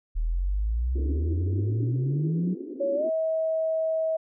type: exponential sweep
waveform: sine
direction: up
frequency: 38 to 187.7 Hz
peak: -23 dBFS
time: 0.15-2.55 s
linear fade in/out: 20 ms
type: band-pass noise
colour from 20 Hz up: white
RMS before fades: -36 dBFS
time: 0.95-3.1 s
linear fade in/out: 10 ms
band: 270 to 370 Hz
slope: 48 dB/octave
type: tone with pitch glide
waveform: sine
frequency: 559 to 642.1 Hz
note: C#5 to E5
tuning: +14 to -46 cents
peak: -23 dBFS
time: 2.8-4.17 s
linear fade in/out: 10 ms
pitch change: +240 cents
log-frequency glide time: 2.94-3.06 s
effects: none